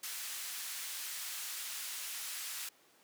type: band-pass noise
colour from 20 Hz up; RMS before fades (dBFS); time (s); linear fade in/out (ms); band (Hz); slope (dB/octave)
white; -42; 0.03-2.69; 5; 1400 to 14000; 12
effects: pink hiss -65 dBFS RMS until 3.03 s + high-pass 300 Hz 12 dB/octave